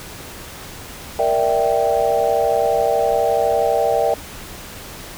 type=chord; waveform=sine; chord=E half-diminished seventh; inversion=second; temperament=equal; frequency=466.2 / 587.3 / 659.3 / 784 Hz; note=Bb4 / D5 / E5 / G5; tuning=0 / 0 / 0 / 0 cents; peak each=-20 dBFS; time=1.19-4.14 s; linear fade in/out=2 ms; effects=pink hiss -35 dBFS RMS until 5.17 s